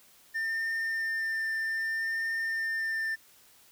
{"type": "tone with vibrato", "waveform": "triangle", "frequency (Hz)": 1800, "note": "A6", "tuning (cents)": 39, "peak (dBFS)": -27, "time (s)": [0.34, 3.16], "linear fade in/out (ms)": 20, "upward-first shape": "triangle", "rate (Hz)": 0.63, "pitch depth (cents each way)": 12, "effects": ["white hiss -59 dBFS RMS until 3.71 s"]}